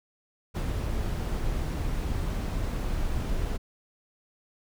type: noise with ADSR envelope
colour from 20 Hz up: brown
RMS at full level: -27 dBFS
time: 0.54-3.58 s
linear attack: 26 ms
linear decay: 83 ms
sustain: -2 dB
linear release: 23 ms
effects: none